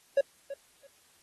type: tone with echo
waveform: triangle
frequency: 555 Hz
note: C#5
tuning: 2 cents sharp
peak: -18 dBFS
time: 0.17-0.21 s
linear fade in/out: 5 ms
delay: 330 ms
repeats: 2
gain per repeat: -15 dB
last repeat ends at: 0.87 s
effects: white hiss -63 dBFS RMS until 1.22 s + AAC 32 kbps